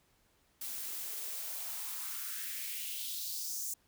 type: noise with high-pass filter sweep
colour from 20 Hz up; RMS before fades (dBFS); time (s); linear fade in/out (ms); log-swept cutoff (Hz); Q
blue; -40; 0.61-3.74; 5; 220 to 7100; 2.9
effects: pink hiss -71 dBFS RMS until 3.87 s